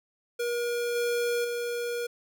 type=tone with level steps; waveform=square; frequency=477.5 Hz; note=A#4; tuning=42 cents sharp; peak=-28 / -26 / -30 dBFS; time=0.39-2.07 s; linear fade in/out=10 ms; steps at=0.95 / 1.44 s; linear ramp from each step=10 ms; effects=none